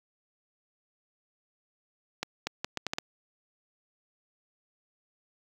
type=accelerating click train; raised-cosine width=0.2 ms; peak=-13 dBFS; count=7; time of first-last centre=2.23-2.984 s; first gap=240 ms; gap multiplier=0.73; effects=high-pass 100 Hz 12 dB/octave + 8-bit